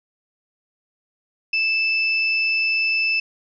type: tone pair together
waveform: sine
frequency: 2637 / 5267 Hz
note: E7 / E8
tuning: 0 / -2 cents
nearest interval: octave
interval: 1198 cents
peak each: -18 / -27 dBFS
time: 1.53-3.2 s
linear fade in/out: 5 ms
effects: none